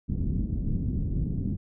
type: low-pass noise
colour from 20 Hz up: pink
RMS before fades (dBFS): -28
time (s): 0.08-1.57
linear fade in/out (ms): 20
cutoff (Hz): 260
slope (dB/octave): 24
effects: none